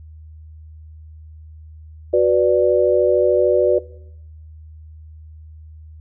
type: chord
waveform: sine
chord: B minor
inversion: second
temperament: equal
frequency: 370 / 493.9 / 587.3 Hz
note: F#4 / B4 / D5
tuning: 0 / 0 / 0 cents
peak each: -16 dBFS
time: 2.13-3.79 s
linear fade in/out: 10 ms
effects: noise-tail reverb RT60 0.8 s tail -20 dB re dry + added 78 Hz sine -37 dBFS peak until 6 s